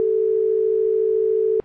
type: tone pair together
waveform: sine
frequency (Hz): 386.1 / 440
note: G4 / A4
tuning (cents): -26 / 0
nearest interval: major second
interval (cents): 226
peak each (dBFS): -22 / -17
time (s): 0-1.6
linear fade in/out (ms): 0
effects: pink hiss -54 dBFS RMS until 1.64 s + low-pass 2000 Hz 12 dB/octave